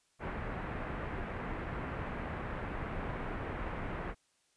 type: low-pass noise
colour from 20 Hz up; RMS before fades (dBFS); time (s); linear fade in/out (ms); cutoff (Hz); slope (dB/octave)
pink; -39; 0.19-4.15; 50; 2100; 24
effects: white hiss -73 dBFS RMS until 4.56 s + resampled to 22050 Hz